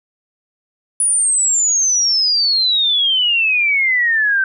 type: exponential sweep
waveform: sine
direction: down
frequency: 9890 to 1536 Hz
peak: -12 dBFS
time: 1-4.44 s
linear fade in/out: 2 ms
effects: none